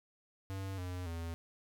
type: tone with pitch steps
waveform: square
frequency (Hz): 96.6 / 90.3 / 83.4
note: G2 / F#2 / E2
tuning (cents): -25 / -42 / +21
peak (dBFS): -39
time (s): 0.5-1.34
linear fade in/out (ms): 0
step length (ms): 280
effects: none